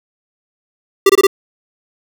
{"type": "tone bursts", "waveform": "square", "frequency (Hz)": 392, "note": "G4", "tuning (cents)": 0, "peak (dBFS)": -6, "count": 4, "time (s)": [1.06, 1.269], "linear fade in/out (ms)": 5, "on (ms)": 35, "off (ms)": 23, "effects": []}